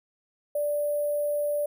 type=tone with sample-and-hold; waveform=sine; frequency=587.3 Hz; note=D5; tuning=in tune; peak=-24 dBFS; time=0.55-1.66 s; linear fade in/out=5 ms; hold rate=11025 Hz; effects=none